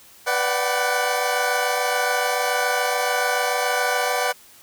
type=chord; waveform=20% pulse; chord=G major seventh; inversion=first; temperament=equal with one note detuned; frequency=493.9 / 587.3 / 740 / 767 Hz; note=B4 / D5 / F#5 / G5; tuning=0 / 0 / 0 / -38 cents; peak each=-20 / -21 / -20 / -22 dBFS; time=0.26-4.33 s; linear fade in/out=20 ms; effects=white hiss -49 dBFS RMS until 4.62 s